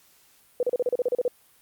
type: tone bursts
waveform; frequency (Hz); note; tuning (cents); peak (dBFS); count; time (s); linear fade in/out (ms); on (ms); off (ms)
sine; 493.9; B4; 0; -20; 11; 0.6-1.28; 2; 30; 35
effects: white hiss -59 dBFS RMS until 1.61 s + Opus 48 kbps